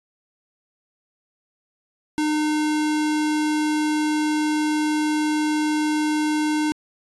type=tone; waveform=square; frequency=304.4 Hz; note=D#4; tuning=38 cents flat; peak=-20 dBFS; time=2.18-6.72 s; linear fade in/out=0 ms; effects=resampled to 24000 Hz